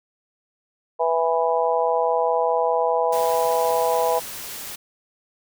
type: harmonic tone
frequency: 164.81 Hz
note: E3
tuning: in tune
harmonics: 3 / 4 / 5 / 6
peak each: -22 / -23 / -24 / -25 dBFS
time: 0.99-4.2 s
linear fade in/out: 20 ms
type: noise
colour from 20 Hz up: white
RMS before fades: -34 dBFS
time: 3.12-4.76 s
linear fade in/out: 10 ms
effects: none